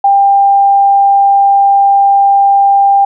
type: tone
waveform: sine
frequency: 795 Hz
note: G5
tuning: 24 cents sharp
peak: -4 dBFS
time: 0.04-3.05 s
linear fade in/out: 5 ms
effects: none